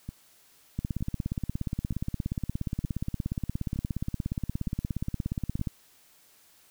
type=two click trains; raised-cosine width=5 ms; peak=-17 / -23 dBFS; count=84 / 7; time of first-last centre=0.79-5.672 / 0.09-5.595 s; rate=17 / 1.09 Hz; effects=white hiss -60 dBFS RMS until 6.7 s